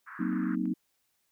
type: band-pass noise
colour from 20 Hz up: white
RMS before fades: -45 dBFS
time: 0.06-0.56 s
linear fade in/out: 20 ms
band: 1100 to 1700 Hz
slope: 48 dB/octave
type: chord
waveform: sine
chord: C half-diminished seventh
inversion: second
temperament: equal with one note detuned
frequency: 186.28 / 233.1 / 261.6 / 311.1 Hz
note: Gb3 / Bb3 / C4 / Eb4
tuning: +12 / 0 / 0 / 0 cents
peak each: -33 dBFS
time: 0.19-0.74 s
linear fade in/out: 10 ms
type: click train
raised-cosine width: 0.5 ms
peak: -39 dBFS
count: 5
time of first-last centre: 0.22-0.656 s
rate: 9.18 Hz
effects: white hiss -75 dBFS RMS until 1.31 s